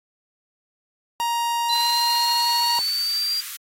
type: tone with pitch glide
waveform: 45% pulse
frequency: 939 to 945 Hz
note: A#5 to A#5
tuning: +12 to +23 cents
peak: -21 dBFS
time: 1.2-2.79 s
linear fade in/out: 0 ms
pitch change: +11 cents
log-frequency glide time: 1.68-1.9 s
type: exponential sweep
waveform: sine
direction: up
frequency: 4018 to 4773 Hz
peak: -21 dBFS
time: 1.69-3.41 s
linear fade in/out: 10 ms
type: high-pass noise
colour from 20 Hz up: white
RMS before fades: -34 dBFS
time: 1.74-3.57 s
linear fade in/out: 10 ms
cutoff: 1200 Hz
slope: 48 dB/octave
effects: AAC 48 kbps